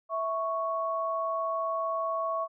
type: tone pair together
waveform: sine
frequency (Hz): 655.8 / 1108.7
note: E5 / C#6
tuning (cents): -9 / 0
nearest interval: major sixth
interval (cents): 909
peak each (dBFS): -31 / -30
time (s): 0.09-2.48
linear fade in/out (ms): 50
effects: none